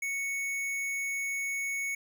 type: tone with hard clipping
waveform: triangle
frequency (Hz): 2217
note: C#7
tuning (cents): 0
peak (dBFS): -32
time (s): 0.02-1.95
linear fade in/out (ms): 5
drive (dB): 18
effects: none